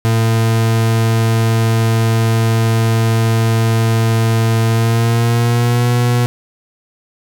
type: tone with pitch glide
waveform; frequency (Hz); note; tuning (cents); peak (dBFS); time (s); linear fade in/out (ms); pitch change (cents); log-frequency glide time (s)
40% pulse; 113.1 to 121.22; A2 to B2; +48 to -32; -10; 0.05-6.26; 0; +120; 4.67-5.88
effects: none